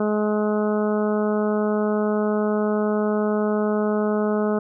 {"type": "harmonic tone", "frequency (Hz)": 211.2, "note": "G#3", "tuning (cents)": 29, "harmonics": [1, 2, 3, 4, 5, 6, 7], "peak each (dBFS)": [-22, -23, -27, -34, -36, -33, -38], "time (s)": [0, 4.59], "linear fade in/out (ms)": 5, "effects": []}